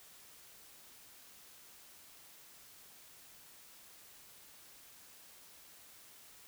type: silence
effects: white hiss -58 dBFS RMS until 6.47 s